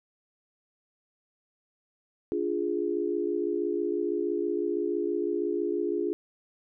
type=chord; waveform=sine; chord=D diminished; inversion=none; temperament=equal; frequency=293.7 / 349.2 / 415.3 Hz; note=D4 / F4 / Ab4; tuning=0 / 0 / 0 cents; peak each=-33 / -29 / -30 dBFS; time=2.32-6.13 s; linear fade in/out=0 ms; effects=none